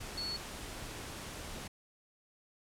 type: tone in noise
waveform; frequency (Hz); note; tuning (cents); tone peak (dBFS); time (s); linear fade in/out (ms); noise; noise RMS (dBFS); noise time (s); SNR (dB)
sine; 4400; C#8; -14; -36; 0.17-0.37; 10; pink; -44; 0-1.68; +5
effects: low-pass 11000 Hz 12 dB/octave